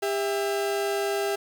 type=tone pair together; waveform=35% pulse; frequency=400.2 / 659.3 Hz; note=G4 / E5; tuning=+36 / 0 cents; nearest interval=major sixth; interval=864 cents; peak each=-24 / -30 dBFS; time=0.02-1.36 s; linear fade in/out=10 ms; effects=8-bit